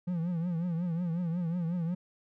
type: tone with vibrato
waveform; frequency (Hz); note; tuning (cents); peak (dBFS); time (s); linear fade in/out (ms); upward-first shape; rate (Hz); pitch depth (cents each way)
triangle; 171.3; F3; -33; -27; 0.07-1.95; 10; triangle; 5.5; 120
effects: none